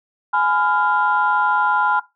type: chord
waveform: sine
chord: F diminished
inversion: first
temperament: just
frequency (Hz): 838.1 / 1005.8 / 1396.9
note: Ab5 / Cb6 / F6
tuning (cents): +16 / +31 / 0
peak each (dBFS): -19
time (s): 0.33-2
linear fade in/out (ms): 10
effects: noise-tail reverb RT60 0.2 s tail -17 dB re dry + tanh soft clip ceiling -6 dBFS